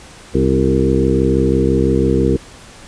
harmonic tone with a mistuned harmonic, 66 Hz, C2, 16 cents sharp, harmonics 1 / 2 / 3 / 4 / 5 / 6 / 7, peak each -19 / -19 / -19 / -19 / -19 / -19 / -19 dBFS, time 0.34-2.37 s, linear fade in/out 10 ms, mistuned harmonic 5, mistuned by +35 cents, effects pink hiss -39 dBFS RMS until 2.87 s + resampled to 22050 Hz

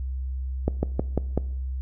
slowing click train, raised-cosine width 2 ms, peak -9 dBFS, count 5, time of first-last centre 0.68-1.376 s, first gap 150 ms, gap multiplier 1.1, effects noise-tail reverb RT60 0.7 s tail -20 dB re dry + added 65 Hz sine -27 dBFS peak until 1.81 s

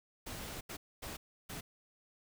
pink noise bursts at uneven times, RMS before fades -44 dBFS, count 4, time 0.26-0.61 / 0.69-0.77 / 1.02-1.17 / 1.49-1.61 s, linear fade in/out 10 ms, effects none

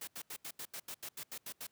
white noise bursts, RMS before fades -44 dBFS, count 12, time 0.01-1.669 s, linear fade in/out 5 ms, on 64 ms, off 81 ms, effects pink hiss -75 dBFS RMS until 1.71 s + high-pass 100 Hz 12 dB/octave

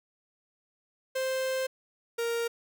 45% pulse tone pair in turn, 523.3 / 466.2 Hz, C5 / A#4, 0 / 0 cents, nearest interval major second, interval 200 cents, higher first, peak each -28 dBFS, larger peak neither, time 1.15-1.67 / 2.18-2.48 s, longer first, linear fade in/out 10 ms, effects none

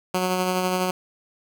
10% pulse tone with tremolo, 183.6 Hz, F#3, 13 cents flat, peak -12 dBFS, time 0.14-0.91 s, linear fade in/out 5 ms, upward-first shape sine, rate 12 Hz, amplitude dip 30%, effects 9-bit

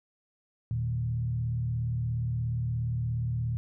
sine tone with frequency modulation, 118 Hz, A#2, 22 cents sharp, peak -27 dBFS, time 0.71-3.57 s, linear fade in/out 0 ms, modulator 37 Hz, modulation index 0.68, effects none

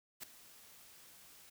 white noise with ADSR envelope, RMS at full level -43 dBFS, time 0.2-1.5 s, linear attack 32 ms, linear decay 5 ms, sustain -16 dB, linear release 9 ms, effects none

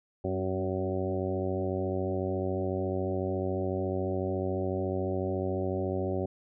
harmonic tone with a mistuned harmonic, 94 Hz, F#2, 28 cents sharp, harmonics 1 / 2 / 3 / 4 / 5 / 6 / 7 / 8, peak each -34 / -37 / -37 / -33 / -41 / -36 / -42 / -42 dBFS, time 0.24-6.26 s, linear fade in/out 5 ms, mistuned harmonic 3, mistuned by -25 cents, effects none

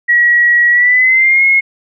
sine tone with pitch glide, 1916 to 2163 Hz, A#6 to C#7, +47 to -43 cents, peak -6 dBFS, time 0.08-1.61 s, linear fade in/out 20 ms, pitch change +210 cents, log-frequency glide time 0.7-1.44 s, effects none

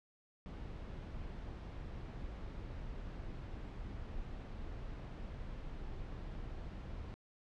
brown noise, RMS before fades -45 dBFS, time 0.46-7.14 s, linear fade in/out 0 ms, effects low-pass 4000 Hz 12 dB/octave

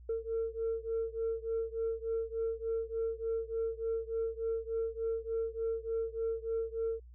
sine beating tone pair, 451.9 / 455.3 Hz, A4 / A#4, +46 / -41 cents, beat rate 3.4 Hz, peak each -34 / -35 dBFS, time 0.09-7 s, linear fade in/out 5 ms, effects tanh soft clip ceiling -27 dBFS + added 60 Hz sine -50 dBFS peak until 7.14 s

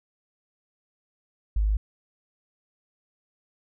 sine tone, 51.91 Hz, G#1, in tune, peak -20 dBFS, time 1.56-1.77 s, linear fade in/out 5 ms, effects none

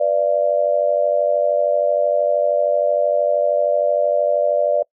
sine tone with amplitude modulation, 587.3 Hz, D5, in tune, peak -10 dBFS, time 0-4.83 s, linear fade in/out 10 ms, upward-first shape sine, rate 93 Hz, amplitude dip 90%, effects noise-tail reverb RT60 0.1 s tail -25 dB re dry

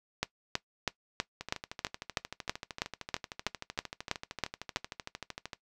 two click trains, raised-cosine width 0.2 ms, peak -21 / -11 dBFS, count 55 / 15, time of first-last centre 1.41-5.532 / 0.23-4.761 s, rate 13.1 / 3.09 Hz, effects noise-tail reverb RT60 0.1 s tail -18 dB re dry

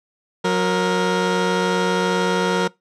20% pulse tone pair together, 182.3 / 467 Hz, F#3 / A#4, -25 / +3 cents, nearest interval octave + major third, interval 1628 cents, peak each -15 dBFS, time 0.44-2.68 s, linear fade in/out 10 ms, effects noise-tail reverb RT60 0.2 s tail -23 dB re dry + low-pass 6000 Hz 12 dB/octave

